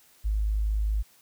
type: tone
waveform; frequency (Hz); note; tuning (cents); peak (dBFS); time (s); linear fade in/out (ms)
sine; 52.6; G#1; +23; -23; 0.24-1.03; 20
effects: white hiss -59 dBFS RMS until 1.21 s